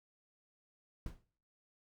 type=noise with exponential decay; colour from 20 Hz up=brown; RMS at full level=-39 dBFS; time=1.06-1.24 s; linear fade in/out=2 ms; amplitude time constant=39 ms; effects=noise-tail reverb RT60 0.5 s tail -19 dB re dry